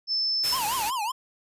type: tone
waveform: sine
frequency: 5274 Hz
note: E8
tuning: in tune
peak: -23 dBFS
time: 0.07-0.58 s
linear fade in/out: 50 ms
type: noise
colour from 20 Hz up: white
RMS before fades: -31 dBFS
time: 0.43-0.91 s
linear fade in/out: 20 ms
type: tone with vibrato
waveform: square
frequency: 939 Hz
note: A#5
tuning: 12 cents sharp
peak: -27 dBFS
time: 0.52-1.12 s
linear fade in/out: 10 ms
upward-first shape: triangle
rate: 5.4 Hz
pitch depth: 260 cents each way
effects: resampled to 32000 Hz